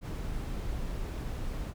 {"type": "noise", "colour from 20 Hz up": "brown", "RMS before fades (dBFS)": -35, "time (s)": [0.01, 1.74], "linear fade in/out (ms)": 50, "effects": []}